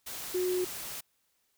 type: tone in noise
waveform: sine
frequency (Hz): 364.4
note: F#4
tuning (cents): -26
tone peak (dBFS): -27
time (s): 0.34-0.65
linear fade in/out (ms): 10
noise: white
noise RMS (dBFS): -40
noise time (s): 0.06-1.01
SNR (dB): +10
effects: white hiss -74 dBFS RMS until 1.57 s